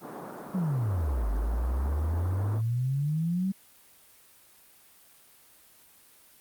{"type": "band-pass noise", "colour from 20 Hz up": "pink", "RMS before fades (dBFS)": -41, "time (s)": [0, 2.62], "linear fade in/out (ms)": 50, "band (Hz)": [180, 1300], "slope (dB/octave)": 24}
{"type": "exponential two-way sweep", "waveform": "sine", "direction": "down then up", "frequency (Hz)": [196, 49, 196], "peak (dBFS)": -25, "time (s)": [0.54, 3.52], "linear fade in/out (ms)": 10, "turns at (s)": 1.3}
{"effects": ["white hiss -57 dBFS RMS until 6.4 s", "Opus 32 kbps"]}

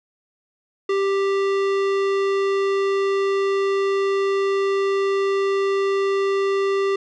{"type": "tone with tanh clipping", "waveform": "sine", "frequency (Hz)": 393, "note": "G4", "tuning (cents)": 4, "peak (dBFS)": -20, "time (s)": [0.89, 6.96], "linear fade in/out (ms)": 5, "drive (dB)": 18, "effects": []}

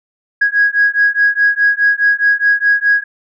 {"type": "beating tone pair", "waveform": "sine", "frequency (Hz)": [1651, 1655.8], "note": ["G#6", "G#6"], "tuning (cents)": [-11, -6], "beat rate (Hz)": 4.8, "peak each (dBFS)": -12, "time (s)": [0.41, 3.04], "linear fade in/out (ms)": 10, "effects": ["tanh soft clip ceiling -2 dBFS"]}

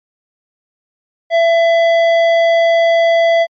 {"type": "tone with hard clipping", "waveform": "sine", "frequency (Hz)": 669, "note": "E5", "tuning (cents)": 25, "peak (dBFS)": -10, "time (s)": [1.3, 3.47], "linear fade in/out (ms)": 50, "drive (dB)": 12, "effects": ["low-pass 4000 Hz 12 dB/octave", "MP3 64 kbps"]}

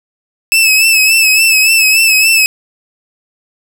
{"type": "tone with vibrato", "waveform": "sawtooth", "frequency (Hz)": 2608, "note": "E7", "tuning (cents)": -19, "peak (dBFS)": -3, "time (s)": [0.52, 2.46], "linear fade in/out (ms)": 0, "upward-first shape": "sine", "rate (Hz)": 3.5, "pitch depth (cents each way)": 49, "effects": []}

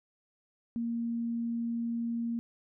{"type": "tone", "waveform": "sine", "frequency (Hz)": 233.1, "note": "A#3", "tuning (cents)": 0, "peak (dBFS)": -30, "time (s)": [0.76, 2.39], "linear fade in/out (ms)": 0, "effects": []}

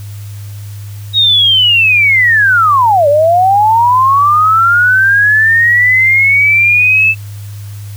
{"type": "linear two-way sweep", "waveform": "sine", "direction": "down then up", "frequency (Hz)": [3808, 564, 2642], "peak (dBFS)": -5, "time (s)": [1.13, 7.15], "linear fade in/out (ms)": 50, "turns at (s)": 3.08, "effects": ["added 102 Hz sine -23 dBFS peak until 7.96 s", "white hiss -39 dBFS RMS until 7.96 s"]}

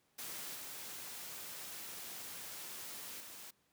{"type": "noise with level steps", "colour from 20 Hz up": "white", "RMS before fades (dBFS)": [-45, -47, -51], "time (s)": [0.18, 3.51], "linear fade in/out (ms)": 10, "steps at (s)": [0.55, 3.2], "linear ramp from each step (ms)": 5, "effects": ["pink hiss -75 dBFS RMS until 3.72 s", "high-pass 100 Hz 12 dB/octave"]}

